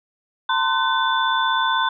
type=tone cluster; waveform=sine; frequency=900 / 1036 / 1509 / 3509 Hz; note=A5 / C6 / F#6 / A7; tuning=+39 / -17 / +34 / -5 cents; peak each=-23 / -21 / -23 / -25 dBFS; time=0.49-1.89 s; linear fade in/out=5 ms; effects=none